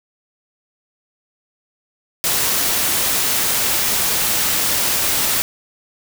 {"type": "noise", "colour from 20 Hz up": "white", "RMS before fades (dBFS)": -18, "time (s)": [2.24, 5.42], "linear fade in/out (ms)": 0, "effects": []}